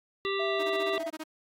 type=harmonic tone; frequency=392.8 Hz; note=G4; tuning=4 cents sharp; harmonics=1 / 3 / 5 / 7 / 9 / 10; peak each=-30 / -35 / -37 / -38 / -40 / -40 dBFS; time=0.25-0.98 s; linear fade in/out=0 ms
type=tone with vibrato; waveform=triangle; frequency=659.3 Hz; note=E5; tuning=in tune; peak=-30 dBFS; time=0.39-1.1 s; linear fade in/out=10 ms; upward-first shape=triangle; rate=4.8 Hz; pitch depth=14 cents each way
type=tone bursts; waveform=sawtooth; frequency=313.7 Hz; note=D#4; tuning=14 cents sharp; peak=-32 dBFS; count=10; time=0.59-1.238 s; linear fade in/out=10 ms; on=45 ms; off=22 ms
effects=AAC 64 kbps